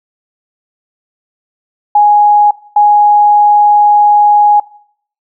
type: tone bursts at uneven times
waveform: sine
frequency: 830.6 Hz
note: G#5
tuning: in tune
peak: -3 dBFS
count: 2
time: 1.95-2.51 / 2.76-4.6 s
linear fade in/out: 5 ms
effects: noise-tail reverb RT60 0.6 s tail -21 dB re dry